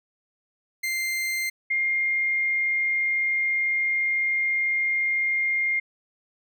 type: tone pair in turn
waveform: 40% pulse / sine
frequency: 2092 / 2119 Hz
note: C7 / C7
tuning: -1 / +21 cents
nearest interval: unison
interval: 22 cents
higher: second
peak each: -24 / -21 dBFS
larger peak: second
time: 0.83-1.5 / 1.7-5.8 s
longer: second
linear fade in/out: 10 ms
effects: none